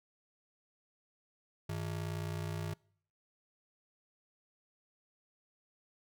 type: ring-modulated tone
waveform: square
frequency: 127.8 Hz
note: C3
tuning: 40 cents flat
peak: -34 dBFS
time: 1.69-2.74 s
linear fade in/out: 5 ms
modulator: 29.6 Hz
effects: noise-tail reverb RT60 0.6 s tail -25 dB re dry